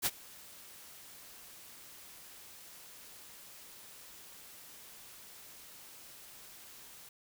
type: noise with ADSR envelope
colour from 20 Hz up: white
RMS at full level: -29 dBFS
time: 0.02-7.09 s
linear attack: 39 ms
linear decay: 41 ms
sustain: -24 dB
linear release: 5 ms
effects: none